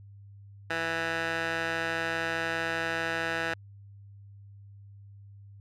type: tone with band-pass filter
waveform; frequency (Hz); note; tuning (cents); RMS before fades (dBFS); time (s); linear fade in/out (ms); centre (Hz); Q
15% pulse; 164.81; E3; 0; -31; 0.7-3.54; 5; 1700; 1.4
effects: added 100 Hz sine -47 dBFS peak until 5.6 s